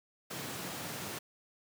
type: high-pass noise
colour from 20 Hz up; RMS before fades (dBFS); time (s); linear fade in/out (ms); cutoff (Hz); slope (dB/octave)
pink; -41; 0.3-1.19; 10; 110; 24
effects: none